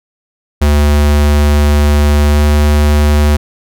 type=tone with pitch glide; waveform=square; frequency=73.42 to 74.1 Hz; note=D2 to D2; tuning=0 to +16 cents; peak=-7 dBFS; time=0.61-3.37 s; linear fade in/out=10 ms; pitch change=+16 cents; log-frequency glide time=2.3-2.41 s; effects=none